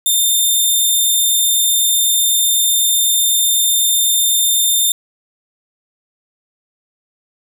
10% pulse tone, 3612 Hz, A7, 45 cents sharp, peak -4 dBFS, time 0.06-4.92 s, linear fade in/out 2 ms, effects none

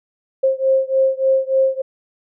sine beating tone pair, 530 / 533.4 Hz, C5 / C5, +22 / +33 cents, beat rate 3.4 Hz, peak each -16 / -17 dBFS, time 0.43-1.82 s, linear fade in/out 10 ms, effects none

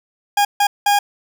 40% pulse tone bursts at uneven times, 816 Hz, G#5, 31 cents flat, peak -11 dBFS, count 3, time 0.37-0.45 / 0.6-0.67 / 0.86-0.99 s, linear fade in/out 5 ms, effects none

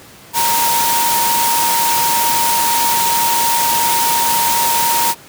sine tone in noise, 932.3 Hz, A#5, in tune, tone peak -15 dBFS, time 0.33-5.15 s, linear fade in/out 50 ms, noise white, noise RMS -17 dBFS, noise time 0.33-5.15 s, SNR -1 dB, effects pink hiss -40 dBFS RMS until 5.28 s + high-pass 100 Hz 12 dB/octave

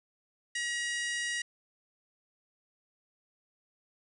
harmonic tone with a mistuned harmonic, 955 Hz, A#5, 42 cents sharp, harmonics 2 / 3 / 4 / 5 / 6 / 7 / 8 / 9 / 10, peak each -33 / -40 / -44 / -46 / -42 / -48 / -46 / -50 / -47 dBFS, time 0.55-1.42 s, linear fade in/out 5 ms, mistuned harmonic 9, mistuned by -25 cents, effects none

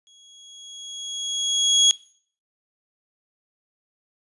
30% pulse tone with exponential growth, 3322 Hz, G#7, in tune, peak -9 dBFS, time 0.07-1.91 s, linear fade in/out 0 ms, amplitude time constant 400 ms, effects noise-tail reverb RT60 0.5 s tail -20 dB re dry + resampled to 24000 Hz

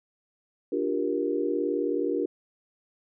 sine chord, G minor seventh, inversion second, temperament just, 294 / 352.8 / 392 / 470.4 Hz, D4 / F4 / G4 / Bb4, +2 / +18 / 0 / +16 cents, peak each -30 dBFS, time 0.72-2.26 s, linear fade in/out 5 ms, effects none

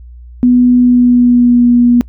sine tone with pitch glide, 246.9 to 241.5 Hz, B3 to B3, 0 to -39 cents, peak -4 dBFS, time 0.43-2.01 s, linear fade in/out 0 ms, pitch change -39 cents, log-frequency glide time 0.79-1.66 s, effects noise-tail reverb RT60 0.1 s tail -24 dB re dry + added 60 Hz sine -30 dBFS peak until 2.08 s

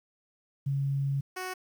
sine / 10% pulse tone pair in turn, 138.59 / 370 Hz, C#3 / F#4, 0 / 0 cents, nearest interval octave + perfect fourth, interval 1700 cents, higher second, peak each -26 dBFS, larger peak neither, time 0.66-1.21 / 1.36-1.54 s, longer first, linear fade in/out 10 ms, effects 10-bit

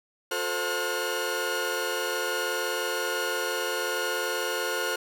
sawtooth tone cluster, 358.7 / 444.4 / 525 / 1436 Hz, F4 / A4 / C5 / F6, +46 / +17 / +6 / +48 cents, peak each -32 / -29 / -29 / -27 dBFS, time 0.31-4.96 s, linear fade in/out 5 ms, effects none

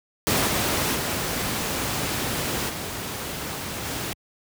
pink noise with level steps, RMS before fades -21 / -23 / -26 / -31 / -29 dBFS, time 0.27-4.13 s, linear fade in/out 0 ms, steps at 0.46 / 0.94 / 2.68 / 3.84 s, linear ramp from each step 20 ms, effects high-pass 80 Hz 12 dB/octave

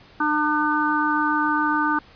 harmonic tone, 301.2 Hz, D4, 44 cents sharp, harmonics 1 / 3 / 4 / 5, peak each -24 / -24 / -24 / -24 dBFS, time 0.2-1.99 s, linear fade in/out 5 ms, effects pink hiss -50 dBFS RMS until 2.15 s + resampled to 11025 Hz

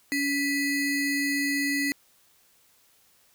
square ring-modulated tone, 1129 Hz, C#6, 31 cents sharp, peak -22 dBFS, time 0.12-1.92 s, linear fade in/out 0 ms, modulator 847 Hz, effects white hiss -62 dBFS RMS until 3.34 s

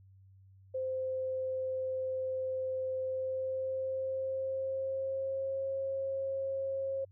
sine tone with pitch glide, 520 to 539.3 Hz, C5 to C#5, -11 to -48 cents, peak -32 dBFS, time 0.74-7.05 s, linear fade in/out 10 ms, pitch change +63 cents, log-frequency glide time 3.01-5.68 s, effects added 96 Hz sine -56 dBFS peak until 7.11 s

